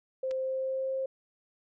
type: tone with pitch glide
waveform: sine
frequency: 523.3 to 530.6 Hz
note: C5 to C5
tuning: 0 to +24 cents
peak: -29 dBFS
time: 0.23-1.06 s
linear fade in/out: 5 ms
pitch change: +24 cents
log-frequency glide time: 0.38-0.93 s
type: clicks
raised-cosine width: 0.2 ms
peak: -30 dBFS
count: 2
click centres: 0.31 / 0.313 s
effects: none

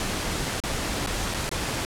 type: noise with dropouts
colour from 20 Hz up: pink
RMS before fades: -28 dBFS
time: 0-1.85 s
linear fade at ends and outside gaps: 1 ms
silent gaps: 0.602-0.637 / 1.063-1.071 / 1.34-1.344 / 1.493-1.514 s
effects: low-pass 10000 Hz 12 dB/octave

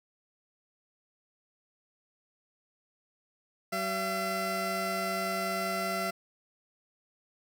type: tone pair together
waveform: 20% pulse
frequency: 190 / 677.6 Hz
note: F#3 / E5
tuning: +46 / +48 cents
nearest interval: octave + minor seventh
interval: 2202 cents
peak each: -31 / -26 dBFS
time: 3.72-6.11 s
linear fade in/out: 10 ms
effects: none

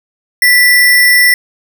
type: tone with sample-and-hold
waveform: sine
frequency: 1969 Hz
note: B6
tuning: 6 cents flat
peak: -4 dBFS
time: 0.42-1.34 s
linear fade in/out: 2 ms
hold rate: 7350 Hz
effects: none

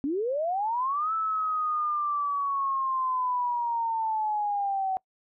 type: linear two-way sweep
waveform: sine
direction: up then down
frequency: 261.6 to 1318.5 to 752 Hz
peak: -25 dBFS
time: 0.04-4.97 s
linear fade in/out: 0 ms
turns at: 1.13 s
effects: noise-tail reverb RT60 0.1 s tail -25 dB re dry

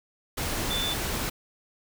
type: tone in noise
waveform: sine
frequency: 3518 Hz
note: A7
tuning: 1 cent flat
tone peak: -28 dBFS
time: 0.7-0.94 s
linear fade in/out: 10 ms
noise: pink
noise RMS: -30 dBFS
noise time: 0.37-1.3 s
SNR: -1 dB
effects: none

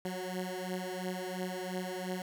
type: beating tone pair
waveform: 15% pulse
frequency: 182.6 / 185.5 Hz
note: F#3 / F#3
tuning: -23 / +5 cents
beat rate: 2.9 Hz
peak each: -32 / -33 dBFS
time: 0.05-2.22 s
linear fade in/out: 2 ms
effects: none

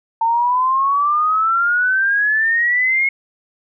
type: exponential sweep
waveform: sine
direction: up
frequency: 900 to 2179 Hz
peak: -13 dBFS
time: 0.21-3.09 s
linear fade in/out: 5 ms
effects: none

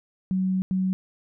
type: tone bursts at uneven times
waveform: sine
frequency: 187.4 Hz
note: F#3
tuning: 22 cents sharp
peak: -21 dBFS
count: 2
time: 0.31-0.62 / 0.71-0.93 s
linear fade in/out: 0 ms
effects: none

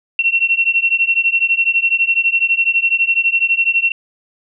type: beating tone pair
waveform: sine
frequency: 2715 / 2727 Hz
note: F7 / F7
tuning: -50 / -42 cents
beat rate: 12 Hz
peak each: -15 dBFS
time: 0.19-3.92 s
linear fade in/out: 2 ms
effects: none

